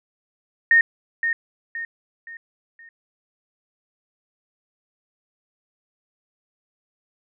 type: tone with echo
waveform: sine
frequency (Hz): 1842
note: A#6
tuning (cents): -21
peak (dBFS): -11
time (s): 0.71-0.81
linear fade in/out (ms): 2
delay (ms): 520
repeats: 4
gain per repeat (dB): -8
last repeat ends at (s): 2.89
effects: none

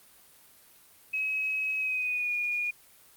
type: tone with pitch glide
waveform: sine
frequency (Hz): 2554 to 2439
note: D#7 to D#7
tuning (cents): +45 to -35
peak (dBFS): -27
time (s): 1.13-2.71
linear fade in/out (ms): 10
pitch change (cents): -80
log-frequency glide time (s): 1.77-2.34
effects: white hiss -57 dBFS RMS until 3.16 s + Opus 32 kbps

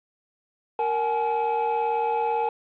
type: tone cluster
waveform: triangle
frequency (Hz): 465 / 772 / 850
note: A#4 / G5 / G#5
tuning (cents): -4 / -27 / +40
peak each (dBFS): -25 / -30 / -22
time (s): 0.79-2.49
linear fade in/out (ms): 2
effects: resampled to 8000 Hz + 8-bit

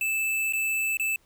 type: tone with dropouts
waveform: square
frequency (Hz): 2632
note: E7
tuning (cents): -3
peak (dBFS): -25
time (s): 0.01-1.16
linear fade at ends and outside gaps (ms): 2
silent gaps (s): 0.525-0.534 / 0.971-0.997
effects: pink hiss -64 dBFS RMS until 1.25 s

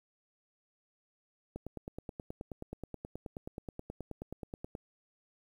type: click train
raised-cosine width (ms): 2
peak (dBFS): -27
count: 31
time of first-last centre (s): 1.56-4.751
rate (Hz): 9.4
effects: 10-bit

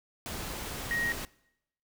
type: tone in noise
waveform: sine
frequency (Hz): 1882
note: A#6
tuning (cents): +16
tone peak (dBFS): -28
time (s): 0.91-1.12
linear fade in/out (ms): 0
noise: pink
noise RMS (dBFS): -38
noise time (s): 0.26-1.25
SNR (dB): +7
effects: noise-tail reverb RT60 0.8 s tail -22 dB re dry

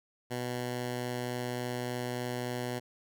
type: tone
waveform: 10% pulse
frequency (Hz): 123.47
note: B2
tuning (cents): 0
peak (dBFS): -25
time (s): 0.3-2.8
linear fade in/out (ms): 20
effects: none

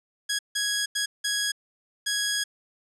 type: tone bursts at uneven times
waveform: 10% pulse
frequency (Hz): 1661.2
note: G#6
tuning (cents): 0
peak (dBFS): -15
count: 5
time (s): 0.29-0.39 / 0.55-0.86 / 0.95-1.06 / 1.24-1.52 / 2.06-2.44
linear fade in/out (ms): 10
effects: low-pass 9000 Hz 12 dB/octave

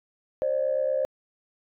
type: tone pair together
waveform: sine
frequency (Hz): 531 / 599.5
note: C5 / D5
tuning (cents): +25 / +36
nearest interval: major second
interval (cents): 211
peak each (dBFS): -24 / -26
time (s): 0.42-1.05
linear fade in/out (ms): 0
effects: tanh soft clip ceiling -15 dBFS

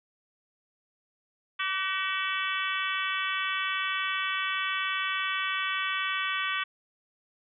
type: harmonic tone with a mistuned harmonic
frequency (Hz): 379.1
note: F#4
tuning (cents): +42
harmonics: 3 / 4 / 5 / 6 / 7 / 8 / 9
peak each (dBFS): -33 / -34 / -35 / -36 / -36 / -37 / -38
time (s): 1.59-6.64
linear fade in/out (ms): 10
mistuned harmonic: 3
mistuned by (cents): +31
effects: none

